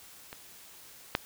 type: clicks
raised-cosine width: 0.3 ms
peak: -25 / -9 dBFS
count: 2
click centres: 0.329 / 1.151 s
effects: white hiss -52 dBFS RMS until 1.25 s